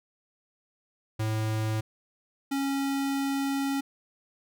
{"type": "tone pair in turn", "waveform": "square", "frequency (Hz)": [109.3, 275.4], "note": ["A2", "C#4"], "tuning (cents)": [-11, -11], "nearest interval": "octave + major third", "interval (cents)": 1600, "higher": "second", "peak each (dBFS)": -27, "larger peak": "neither", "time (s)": [[1.19, 1.81], [2.51, 3.81]], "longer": "second", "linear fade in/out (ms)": 10, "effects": []}